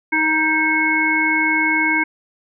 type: harmonic tone with a mistuned harmonic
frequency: 313 Hz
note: D#4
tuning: 10 cents sharp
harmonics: 1 / 3 / 5 / 7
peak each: -22 / -23 / -21 / -17 dBFS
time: 0.12-2.04 s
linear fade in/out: 10 ms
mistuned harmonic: 5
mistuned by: +15 cents
effects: none